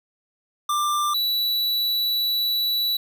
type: tone pair in turn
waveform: square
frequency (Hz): 1186 / 3941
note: D6 / B7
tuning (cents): +17 / -4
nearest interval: octave + major sixth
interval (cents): 2079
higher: second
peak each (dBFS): -21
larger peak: neither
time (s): 0.69-1.14 / 1.14-2.97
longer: second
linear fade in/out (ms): 5
effects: none